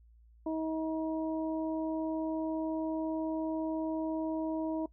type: harmonic tone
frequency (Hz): 318.1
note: D#4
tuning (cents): +38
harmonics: 1 / 2 / 3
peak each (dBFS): -32 / -38 / -42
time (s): 0.46-4.86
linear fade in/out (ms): 5
effects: noise-tail reverb RT60 0.1 s tail -20 dB re dry + added 57 Hz sine -57 dBFS peak until 4.92 s